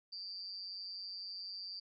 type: tone with amplitude modulation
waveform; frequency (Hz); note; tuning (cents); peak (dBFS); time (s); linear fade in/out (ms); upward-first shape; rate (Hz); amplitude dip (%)
sine; 4699; D8; 0; -39; 0.12-1.8; 10; sine; 188; 80
effects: none